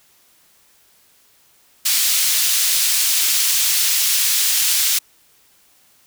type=high-pass noise; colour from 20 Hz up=pink; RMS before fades=-17 dBFS; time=1.85-4.99 s; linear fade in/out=10 ms; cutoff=3800 Hz; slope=12 dB/octave; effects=white hiss -55 dBFS RMS until 6.06 s